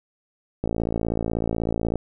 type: click train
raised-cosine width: 2 ms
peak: -11 dBFS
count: 75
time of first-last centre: 0.64-1.957 s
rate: 56.2 Hz
effects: none